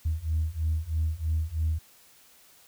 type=beating tone pair; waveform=sine; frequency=77.78 / 80.88 Hz; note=D#2 / E2; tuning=0 / -32 cents; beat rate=3.1 Hz; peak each=-28 / -27 dBFS; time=0.05-1.79 s; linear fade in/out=10 ms; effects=tanh soft clip ceiling -19 dBFS + white hiss -57 dBFS RMS until 2.67 s